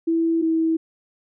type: tone pair in turn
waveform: sine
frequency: 329.6 / 324.1 Hz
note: E4 / E4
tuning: 0 / -29 cents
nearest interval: unison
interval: 29 cents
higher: first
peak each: -17 / -17 dBFS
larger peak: neither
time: 0.07-0.42 / 0.42-0.77 s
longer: neither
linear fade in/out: 10 ms
effects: none